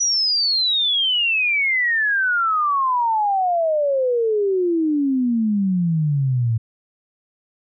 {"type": "exponential sweep", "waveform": "sine", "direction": "down", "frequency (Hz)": [5920, 110.3], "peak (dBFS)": -16, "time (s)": [0, 6.58], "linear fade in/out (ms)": 10, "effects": []}